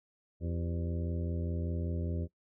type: harmonic tone with a mistuned harmonic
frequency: 85.1 Hz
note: F2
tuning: 44 cents flat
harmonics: 1 / 2 / 3 / 4 / 5 / 6 / 7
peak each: -33 / -39 / -43 / -45 / -47 / -49 / -50 dBFS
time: 0.4-2.28 s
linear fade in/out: 50 ms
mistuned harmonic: 5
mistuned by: -99 cents
effects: noise-tail reverb RT60 0.1 s tail -19 dB re dry